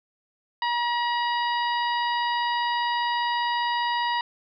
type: harmonic tone with a mistuned harmonic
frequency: 955 Hz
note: A#5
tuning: 42 cents sharp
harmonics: 1 / 2 / 3 / 4 / 5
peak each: -24 / -30 / -34 / -36 / -38 dBFS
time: 0.62-4.21 s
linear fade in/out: 2 ms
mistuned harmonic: 3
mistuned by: +21 cents
effects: none